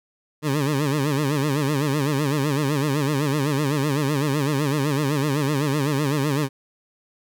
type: tone with vibrato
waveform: 20% pulse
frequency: 143.5 Hz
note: D3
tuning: 40 cents flat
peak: -15 dBFS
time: 0.42-6.49 s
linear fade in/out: 50 ms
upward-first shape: sine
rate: 7.9 Hz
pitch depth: 130 cents each way
effects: none